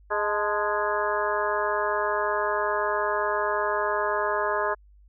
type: harmonic tone with a mistuned harmonic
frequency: 207.7 Hz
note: G#3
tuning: in tune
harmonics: 2 / 3 / 4 / 5 / 6 / 7 / 8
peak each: -30 / -29 / -32 / -29 / -32 / -36 / -31 dBFS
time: 0.1-4.75 s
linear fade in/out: 20 ms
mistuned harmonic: 4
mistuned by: +92 cents
effects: added 50 Hz sine -51 dBFS peak until 5.08 s